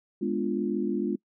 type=chord; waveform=sine; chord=G# diminished seventh; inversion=none; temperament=equal; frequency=207.7 / 246.9 / 293.7 / 349.2 Hz; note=G#3 / B3 / D4 / F4; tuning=0 / 0 / 0 / 0 cents; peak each=-30 / -32 / -32 / -30 dBFS; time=0.21-1.16 s; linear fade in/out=10 ms; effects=noise-tail reverb RT60 0.1 s tail -24 dB re dry